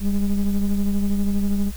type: ring-modulated tone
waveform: triangle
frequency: 102.6 Hz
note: G#2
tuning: 21 cents flat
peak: -12 dBFS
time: 0-1.72 s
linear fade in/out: 50 ms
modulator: 96.4 Hz
effects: added 60 Hz sine -31 dBFS peak until 1.76 s + white hiss -43 dBFS RMS until 1.76 s